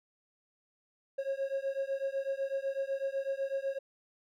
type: beating tone pair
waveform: triangle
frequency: 540 / 548 Hz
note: C#5 / C#5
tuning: -45 / -20 cents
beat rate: 8 Hz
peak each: -33 / -33 dBFS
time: 1.18-3.79 s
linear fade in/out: 10 ms
effects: none